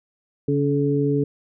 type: tone cluster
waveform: sine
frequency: 142.5 / 283.4 / 430 Hz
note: C#3 / C#4 / A4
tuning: +48 / +38 / -40 cents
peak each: -22 dBFS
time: 0.48-1.24 s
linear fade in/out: 5 ms
effects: none